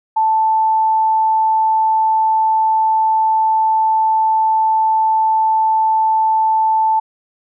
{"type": "tone", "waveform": "sine", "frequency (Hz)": 880, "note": "A5", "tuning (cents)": 0, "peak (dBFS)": -11, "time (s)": [0.16, 7], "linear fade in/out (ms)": 10, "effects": []}